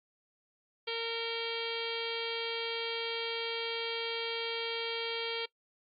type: harmonic tone with a mistuned harmonic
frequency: 460 Hz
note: A#4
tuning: 23 cents flat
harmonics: 1 / 2 / 3 / 4 / 5 / 6 / 7 / 8 / 9 / 10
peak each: -37 / -45 / -46 / -48 / -41 / -45 / -38 / -48 / -46 / -46 dBFS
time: 0.87-5.46 s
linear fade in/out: 10 ms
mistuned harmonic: 9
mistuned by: -24 cents
effects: noise-tail reverb RT60 0.1 s tail -21 dB re dry + Opus 48 kbps